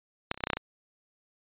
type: clicks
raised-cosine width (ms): 0.3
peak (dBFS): -10 / -30 / -26 / -24 / -9 / -12 / -12 / -10 / -16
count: 9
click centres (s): 0.314 / 0.344 / 0.376 / 0.406 / 0.438 / 0.471 / 0.502 / 0.533 / 0.57
effects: resampled to 8000 Hz